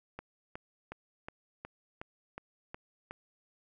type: click train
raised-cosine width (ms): 0.5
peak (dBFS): -26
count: 9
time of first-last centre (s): 0.19-3.11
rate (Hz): 2.74
effects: none